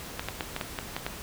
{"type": "clicks", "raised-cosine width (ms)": 0.3, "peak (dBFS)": -14, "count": 8, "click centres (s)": [0.195, 0.286, 0.408, 0.564, 0.612, 0.788, 0.965, 1.065], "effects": ["pink hiss -41 dBFS RMS until 1.22 s"]}